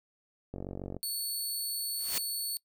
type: click train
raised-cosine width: 2 ms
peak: -25 dBFS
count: 21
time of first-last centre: 0.54-0.966 s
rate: 46.9 Hz
type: tone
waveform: 15% pulse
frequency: 4435 Hz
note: C#8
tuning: in tune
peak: -26 dBFS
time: 1.03-2.57 s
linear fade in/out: 0 ms
type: noise with exponential growth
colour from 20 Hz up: white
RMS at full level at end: -30 dBFS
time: 1.91-2.18 s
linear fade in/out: 1 ms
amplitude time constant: 57 ms
effects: noise-tail reverb RT60 0.1 s tail -22 dB re dry